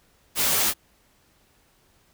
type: noise with comb filter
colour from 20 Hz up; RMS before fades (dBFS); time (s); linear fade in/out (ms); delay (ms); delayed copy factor
white; -22; 0.35-0.74; 50; 14; +0.55
effects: pink hiss -62 dBFS RMS until 2.13 s

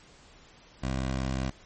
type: tone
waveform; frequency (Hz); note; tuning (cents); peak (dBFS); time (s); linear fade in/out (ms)
15% pulse; 65.41; C2; 0; -22; 0.82-1.51; 20
effects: pink hiss -55 dBFS RMS until 1.65 s + MP3 32 kbps

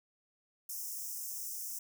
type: high-pass noise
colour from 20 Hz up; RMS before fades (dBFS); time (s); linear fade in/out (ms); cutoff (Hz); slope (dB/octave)
white; -41; 0.69-1.79; 5; 5300; 96
effects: none

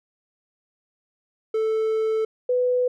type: tone pair in turn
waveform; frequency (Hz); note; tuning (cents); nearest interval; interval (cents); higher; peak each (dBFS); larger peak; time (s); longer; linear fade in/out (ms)
triangle / sine; 440 / 497.8; A4 / B4; 0 / +14; major second; 214; second; -18; neither; 1.54-2.25 / 2.49-2.88; first; 5
effects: none

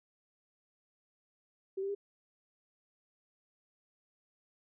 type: tone with pitch steps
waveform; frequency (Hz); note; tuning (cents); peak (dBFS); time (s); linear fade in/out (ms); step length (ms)
sine; 384.7 / 393.7 / 402.9; G4 / G4 / G4; -33 / +8 / +48; -33; 1.77-1.95; 10; 60
effects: none

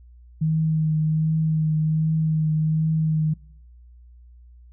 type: tone with vibrato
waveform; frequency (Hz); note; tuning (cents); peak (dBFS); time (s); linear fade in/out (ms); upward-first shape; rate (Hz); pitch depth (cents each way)
sine; 157; D#3; +16; -18; 0.41-3.34; 10; triangle; 1.3; 22
effects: noise-tail reverb RT60 0.7 s tail -24 dB re dry + added 60 Hz sine -45 dBFS peak until 4.72 s

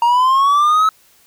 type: linear sweep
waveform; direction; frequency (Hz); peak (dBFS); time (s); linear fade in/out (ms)
triangle; up; 930 to 1300; -8; 0.02-0.89; 2
effects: white hiss -52 dBFS RMS until 1.26 s

